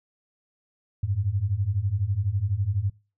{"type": "beating tone pair", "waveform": "sine", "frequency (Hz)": [92.5, 104.5], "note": ["F#2", "G#2"], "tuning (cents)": [0, 11], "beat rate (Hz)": 12, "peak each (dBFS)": [-27, -25], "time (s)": [1.03, 2.9], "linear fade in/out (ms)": 5, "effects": ["noise-tail reverb RT60 0.3 s tail -20 dB re dry"]}